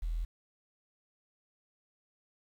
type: tone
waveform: sine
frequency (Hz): 41.03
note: E1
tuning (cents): -7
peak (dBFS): -30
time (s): 0.02-0.25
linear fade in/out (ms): 10
effects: tanh soft clip ceiling -27 dBFS + 10-bit